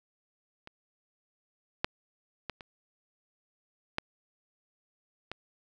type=clicks; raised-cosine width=0.3 ms; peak=-29 / -10 / -19 / -28 / -13 / -21 dBFS; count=6; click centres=0.674 / 1.845 / 2.497 / 2.608 / 3.984 / 5.316 s; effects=none